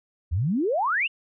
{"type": "exponential sweep", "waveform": "sine", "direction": "up", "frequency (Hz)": [73.42, 2960], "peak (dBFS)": -21, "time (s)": [0.31, 1.08], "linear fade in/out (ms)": 20, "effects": []}